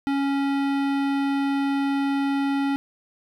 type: tone with hard clipping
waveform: sine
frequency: 277.5 Hz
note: C#4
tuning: 2 cents sharp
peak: -23 dBFS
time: 0.07-2.76 s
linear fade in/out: 0 ms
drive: 18 dB
effects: none